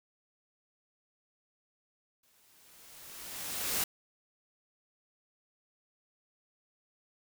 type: noise with exponential growth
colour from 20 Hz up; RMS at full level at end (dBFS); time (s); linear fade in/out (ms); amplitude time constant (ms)
white; -30; 2.23-3.84; 5; 350
effects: none